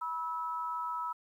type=tone pair together; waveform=sine; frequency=975.4 / 1302 Hz; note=B5 / E6; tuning=-22 / -22 cents; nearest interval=perfect fourth; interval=500 cents; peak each=-36 / -36 dBFS; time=0.01-1.13 s; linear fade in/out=10 ms; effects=11-bit